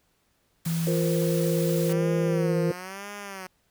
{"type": "noise", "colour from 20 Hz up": "white", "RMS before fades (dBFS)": -37, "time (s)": [0.65, 1.93], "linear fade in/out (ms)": 5}
{"type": "tone", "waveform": "sine", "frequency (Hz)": 164.81, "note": "E3", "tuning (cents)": 0, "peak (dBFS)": -24, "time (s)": [0.66, 2.71], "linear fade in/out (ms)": 5}
{"type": "chord", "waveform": "sine", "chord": "F suspended fourth", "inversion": "none", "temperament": "equal", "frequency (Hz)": [349.2, 466.2, 523.3], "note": ["F4", "Bb4", "C5"], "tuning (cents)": [0, 0, 0], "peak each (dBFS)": -29, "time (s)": [0.87, 2.72], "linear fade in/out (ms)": 2}
{"type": "tone with vibrato", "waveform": "5% pulse", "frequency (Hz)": 189.8, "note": "F#3", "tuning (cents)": 44, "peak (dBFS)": -25, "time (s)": [1.89, 3.47], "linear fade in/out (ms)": 5, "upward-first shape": "sine", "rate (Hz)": 1, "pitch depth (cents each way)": 130}
{"effects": ["pink hiss -69 dBFS RMS until 3.7 s"]}